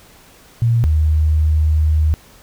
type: tone pair in turn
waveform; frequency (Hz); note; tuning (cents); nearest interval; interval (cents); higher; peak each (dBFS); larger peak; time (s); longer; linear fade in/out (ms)
sine; 116.54 / 77.4; A#2 / D#2; 0 / -9; perfect fifth; 709; first; -11; neither; 0.62-0.84 / 0.84-2.14; second; 0
effects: pink hiss -46 dBFS RMS until 2.42 s